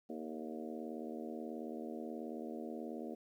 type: harmonic tone with a mistuned harmonic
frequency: 78.5 Hz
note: D#2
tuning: 16 cents sharp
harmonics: 3 / 4 / 5 / 6 / 7 / 8 / 9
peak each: -45 / -47 / -49 / -51 / -52 / -53 / -54 dBFS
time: 0.09-3.15 s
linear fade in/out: 10 ms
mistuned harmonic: 6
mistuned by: -37 cents
effects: 12-bit